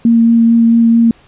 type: tone with vibrato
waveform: sine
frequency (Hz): 230.7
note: A#3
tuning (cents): -18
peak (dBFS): -5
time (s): 0.05-1.11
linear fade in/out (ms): 2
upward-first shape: sine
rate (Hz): 4.5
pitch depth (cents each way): 10
effects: pink hiss -46 dBFS RMS until 1.27 s + resampled to 8000 Hz